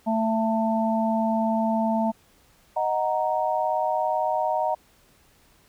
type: harmonic tone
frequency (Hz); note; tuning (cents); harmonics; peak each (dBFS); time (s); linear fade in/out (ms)
222.7; A3; +21; 1 / 3 / 4; -23 / -26 / -27; 0.06-2.12; 20
type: chord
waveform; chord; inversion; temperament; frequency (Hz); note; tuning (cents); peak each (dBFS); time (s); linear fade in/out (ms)
sine; D# minor; none; equal; 622.3 / 740 / 932.3; D#5 / F#5 / A#5; 0 / 0 / 0; -26; 2.76-4.75; 10
effects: pink hiss -59 dBFS RMS until 5.68 s